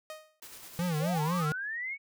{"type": "tone with exponential decay", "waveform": "sawtooth", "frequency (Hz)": 622.3, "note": "D#5", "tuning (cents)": 0, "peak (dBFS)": -34, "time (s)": [0.1, 0.4], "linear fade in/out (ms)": 1, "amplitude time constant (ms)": 65}
{"type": "noise with tremolo", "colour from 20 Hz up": "white", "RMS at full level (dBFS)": -47, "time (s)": [0.42, 1.46], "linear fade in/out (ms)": 5, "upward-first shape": "square", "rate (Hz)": 9.6, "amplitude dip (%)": 30}
{"type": "tone with vibrato", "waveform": "square", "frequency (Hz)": 164.81, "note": "E3", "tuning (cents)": 0, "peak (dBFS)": -29, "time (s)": [0.79, 1.52], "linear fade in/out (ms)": 0, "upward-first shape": "sine", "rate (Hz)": 4, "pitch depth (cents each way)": 160}
{"type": "linear sweep", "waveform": "sine", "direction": "up", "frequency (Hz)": [465.7, 2257], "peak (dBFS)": -33, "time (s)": [0.98, 1.98], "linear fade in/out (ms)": 50}
{"effects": []}